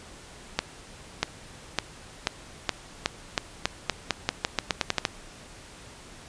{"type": "accelerating click train", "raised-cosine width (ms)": 0.2, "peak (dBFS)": -5, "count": 18, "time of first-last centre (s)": [0.59, 5.052], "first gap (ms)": 640, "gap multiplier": 0.87, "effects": ["pink hiss -47 dBFS RMS until 6.28 s", "resampled to 22050 Hz"]}